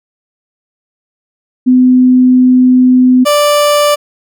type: tone pair in turn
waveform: sine / 30% pulse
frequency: 253.3 / 587.3 Hz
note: B3 / D5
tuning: +44 / 0 cents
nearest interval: octave + minor third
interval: 1456 cents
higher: second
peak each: -3 / -4 dBFS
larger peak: first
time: 1.66-3.25 / 3.25-3.96 s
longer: first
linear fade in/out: 20 ms
effects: none